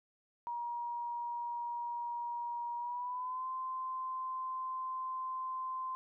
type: tone with pitch glide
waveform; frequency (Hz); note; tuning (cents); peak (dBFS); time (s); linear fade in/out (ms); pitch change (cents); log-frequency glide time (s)
sine; 951 to 1037.1; A#5 to C6; +34 to -16; -36; 0.47-5.95; 0; +150; 2.77-3.47
effects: none